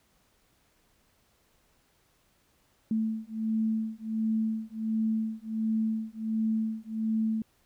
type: beating tone pair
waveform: sine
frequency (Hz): 220 / 221.4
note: A3 / A3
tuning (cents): 0 / +11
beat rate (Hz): 1.4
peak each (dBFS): -30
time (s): 2.91-7.42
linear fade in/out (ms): 2
effects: pink hiss -68 dBFS RMS until 7.65 s